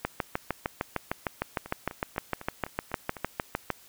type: two click trains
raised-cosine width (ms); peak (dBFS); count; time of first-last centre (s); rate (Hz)
0.5; -12 / -24; 25 / 7; 0.05-3.703 / 1.66-3.168; 6.57 / 3.98
effects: white hiss -55 dBFS RMS until 3.88 s